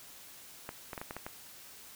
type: clicks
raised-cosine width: 0.5 ms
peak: -24 dBFS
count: 7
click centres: 0.691 / 0.932 / 0.978 / 1.015 / 1.109 / 1.166 / 1.265 s
effects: white hiss -52 dBFS RMS until 1.95 s